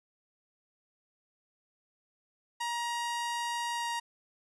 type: tone with pitch glide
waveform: sawtooth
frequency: 946 to 940.6 Hz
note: A#5 to A#5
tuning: +25 to +15 cents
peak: -28 dBFS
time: 2.6-4 s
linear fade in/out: 10 ms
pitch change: -10 cents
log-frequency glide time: 3.73-3.88 s
effects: resampled to 24000 Hz